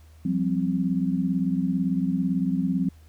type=chord; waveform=sine; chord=F suspended second; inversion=none; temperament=equal with one note detuned; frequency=174.61 / 192.52 / 261.6 Hz; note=F3 / G3 / C4; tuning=0 / -31 / 0 cents; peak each=-26 dBFS; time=0.25-2.89 s; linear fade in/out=5 ms; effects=added 78 Hz sine -48 dBFS peak until 3.08 s + pink hiss -61 dBFS RMS until 3.08 s